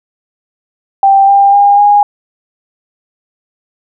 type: tone with pitch steps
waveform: sine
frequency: 785 / 796.9 / 808.9 / 821.2 Hz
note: G5 / G5 / G#5 / G#5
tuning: +2 / +28 / -46 / -20 cents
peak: -3 dBFS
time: 1.03-2.03 s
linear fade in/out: 2 ms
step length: 250 ms
effects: none